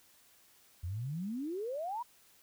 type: exponential sweep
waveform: sine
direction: up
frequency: 81.5 to 1000 Hz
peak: -35 dBFS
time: 0.83-2.03 s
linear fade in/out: 10 ms
effects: white hiss -64 dBFS RMS until 2.42 s